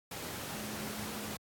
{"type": "tone in noise", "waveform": "sine", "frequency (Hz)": 212, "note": "G#3", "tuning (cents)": 36, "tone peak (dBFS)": -43, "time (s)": [0.54, 1.35], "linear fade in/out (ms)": 5, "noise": "pink", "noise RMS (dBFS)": -41, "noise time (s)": [0.11, 1.37], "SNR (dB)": -5, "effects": ["high-pass 100 Hz 12 dB/octave", "AAC 64 kbps"]}